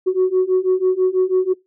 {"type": "beating tone pair", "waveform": "sine", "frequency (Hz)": [368, 374.1], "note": ["F#4", "F#4"], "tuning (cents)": [-9, 19], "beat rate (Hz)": 6.1, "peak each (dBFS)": [-16, -15], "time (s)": [0.06, 1.54], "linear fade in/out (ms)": 20, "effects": ["noise-tail reverb RT60 0.2 s tail -22 dB re dry", "tanh soft clip ceiling -9 dBFS"]}